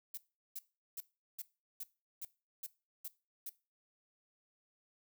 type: noise bursts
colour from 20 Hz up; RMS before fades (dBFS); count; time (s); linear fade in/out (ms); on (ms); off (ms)
violet; -43; 9; 0.14-3.495; 5; 35; 380
effects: noise-tail reverb RT60 0.3 s tail -19 dB re dry